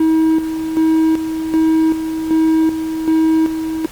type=tone with tremolo; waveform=triangle; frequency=319.6 Hz; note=D#4; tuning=47 cents sharp; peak=-8 dBFS; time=0-3.86 s; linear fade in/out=5 ms; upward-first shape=square; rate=1.3 Hz; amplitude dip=60%; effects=pink hiss -37 dBFS RMS until 3.91 s + Opus 32 kbps